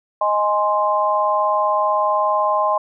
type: chord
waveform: sine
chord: Ab major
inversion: second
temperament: equal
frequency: 622.3 / 830.6 / 1046.5 Hz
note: Eb5 / Ab5 / C6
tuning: 0 / 0 / 0 cents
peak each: -20 / -21 / -18 dBFS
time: 0.21-2.78 s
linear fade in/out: 5 ms
effects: none

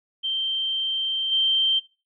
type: tone with level steps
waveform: sine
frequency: 3136 Hz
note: G7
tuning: in tune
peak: -23 / -18 dBFS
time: 0.23-1.8 s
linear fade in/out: 20 ms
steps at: 1.31 s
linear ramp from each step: 20 ms
effects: noise-tail reverb RT60 0.3 s tail -19 dB re dry

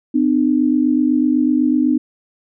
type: tone pair together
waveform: sine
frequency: 254 / 302 Hz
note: B3 / D4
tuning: +49 / +48 cents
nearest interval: minor third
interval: 299 cents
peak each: -15 dBFS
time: 0.14-1.98 s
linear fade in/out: 10 ms
effects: none

